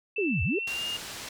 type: tone with pitch glide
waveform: sine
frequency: 2656 to 2830 Hz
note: E7 to F7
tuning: +12 to +22 cents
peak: -30 dBFS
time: 0.16-0.97 s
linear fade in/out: 5 ms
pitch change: +110 cents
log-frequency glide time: 0.52-0.85 s
type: linear two-way sweep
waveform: sine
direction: down then up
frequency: 441.2 to 69.5 to 441.2 Hz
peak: -25 dBFS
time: 0.18-0.59 s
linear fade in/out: 5 ms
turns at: 0.43 s
type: low-pass noise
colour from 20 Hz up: white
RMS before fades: -40 dBFS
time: 0.67-1.29 s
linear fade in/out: 5 ms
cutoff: 6500 Hz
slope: 12 dB/octave
effects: none